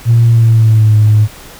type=tone with pitch glide; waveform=sine; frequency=116.54 to 106.87 Hz; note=A#2 to A2; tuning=0 to -50 cents; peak=-3 dBFS; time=0.05-1.28 s; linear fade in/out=50 ms; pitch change=-150 cents; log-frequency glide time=0.28-0.96 s; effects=tanh soft clip ceiling 0 dBFS + pink hiss -34 dBFS RMS until 1.59 s